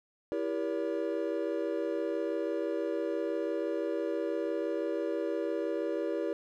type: chord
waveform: triangle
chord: E diminished seventh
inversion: none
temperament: just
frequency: 329.6 / 395.6 / 474.7 / 569.6 Hz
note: E4 / G4 / Bb4 / Db5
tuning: 0 / +16 / +31 / +47 cents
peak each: -33 / -34 / -34 / -34 dBFS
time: 0.32-6.33 s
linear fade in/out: 0 ms
effects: none